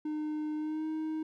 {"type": "tone with pitch glide", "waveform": "triangle", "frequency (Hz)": [304.9, 313.8], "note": ["D#4", "D#4"], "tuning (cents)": [-35, 15], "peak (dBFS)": -30, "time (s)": [0.05, 1.23], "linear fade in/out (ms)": 5, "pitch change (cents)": 50, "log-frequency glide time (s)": [0.56, 0.86], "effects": []}